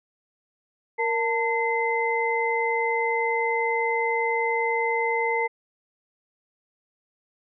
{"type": "tone cluster", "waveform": "sine", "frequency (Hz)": [465.5, 895, 2060], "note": ["A#4", "A5", "C7"], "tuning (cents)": [-2, 29, -28], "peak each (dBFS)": -26, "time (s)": [0.98, 5.48], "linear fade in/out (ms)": 20, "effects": []}